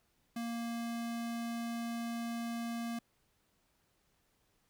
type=tone; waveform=square; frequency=233.1 Hz; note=A#3; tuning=in tune; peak=-37 dBFS; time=0.36-2.99 s; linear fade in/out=5 ms; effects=pink hiss -75 dBFS RMS until 4.69 s